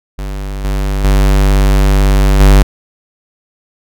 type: tone with level steps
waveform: square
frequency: 49 Hz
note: G1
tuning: in tune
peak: -19 / -13 / -7 / -3 dBFS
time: 0.18-2.63 s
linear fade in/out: 10 ms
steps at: 0.64 / 1.04 / 2.4 s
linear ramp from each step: 5 ms
effects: none